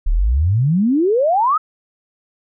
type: exponential sweep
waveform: sine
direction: up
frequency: 32.85 to 1318.5 Hz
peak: -12 dBFS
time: 0.06-1.58 s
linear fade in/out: 10 ms
effects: none